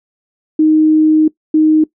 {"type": "tone bursts at uneven times", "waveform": "sine", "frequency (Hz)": 311.1, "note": "D#4", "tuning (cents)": 0, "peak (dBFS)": -6, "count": 2, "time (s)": [[0.59, 1.28], [1.54, 1.84]], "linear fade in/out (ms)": 5, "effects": ["noise-tail reverb RT60 0.1 s tail -20 dB re dry"]}